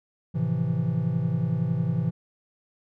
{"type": "chord", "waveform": "triangle", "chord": "F major seventh", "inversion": "first", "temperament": "just", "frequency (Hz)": [109.13, 130.96, 163.7, 174.61], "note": ["A2", "C3", "E3", "F3"], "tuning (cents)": [-14, 2, -12, 0], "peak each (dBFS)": [-29, -26, -24, -30], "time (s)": [0.34, 2.11], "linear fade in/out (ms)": 20, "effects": []}